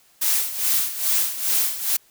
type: noise with tremolo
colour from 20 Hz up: blue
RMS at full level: -19 dBFS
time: 0.21-1.97 s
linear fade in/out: 10 ms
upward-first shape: sine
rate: 2.4 Hz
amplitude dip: 75%
effects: white hiss -57 dBFS RMS until 2.1 s